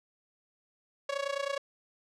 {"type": "tone with amplitude modulation", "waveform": "sawtooth", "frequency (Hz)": 558, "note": "C#5", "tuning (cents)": 11, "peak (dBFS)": -24, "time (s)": [1.09, 1.58], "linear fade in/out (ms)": 5, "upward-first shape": "sine", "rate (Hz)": 29.5, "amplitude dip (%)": 85, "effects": ["low-pass 6000 Hz 12 dB/octave"]}